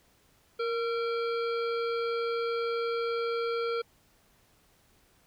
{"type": "harmonic tone with a mistuned harmonic", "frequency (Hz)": 466.2, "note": "A#4", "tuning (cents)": 0, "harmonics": [1, 3, 5, 7, 9, 10], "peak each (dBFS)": [-29, -35, -42, -46, -48, -50], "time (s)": [0.59, 3.82], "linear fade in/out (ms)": 10, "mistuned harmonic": 3, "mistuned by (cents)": -43, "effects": ["pink hiss -65 dBFS RMS until 5.26 s"]}